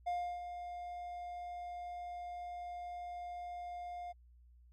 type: tone with ADSR envelope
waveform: triangle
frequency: 707 Hz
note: F5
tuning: 21 cents sharp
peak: -31 dBFS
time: 0.06-4.13 s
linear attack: 16 ms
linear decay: 320 ms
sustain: -9 dB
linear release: 21 ms
effects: added 60 Hz sine -59 dBFS peak until 4.72 s + AAC 64 kbps